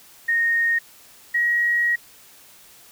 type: tone pair in turn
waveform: sine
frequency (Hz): 1854 / 1899.5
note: A#6 / A#6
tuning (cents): -10 / +32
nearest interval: unison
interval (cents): 42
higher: second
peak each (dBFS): -17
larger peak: neither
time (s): 0.28-0.79 / 1.34-1.96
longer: second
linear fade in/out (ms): 10
effects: white hiss -49 dBFS RMS until 2.91 s